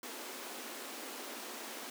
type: high-pass noise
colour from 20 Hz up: pink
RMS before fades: -45 dBFS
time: 0.03-1.9 s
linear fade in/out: 2 ms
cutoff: 220 Hz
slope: 96 dB/octave
effects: none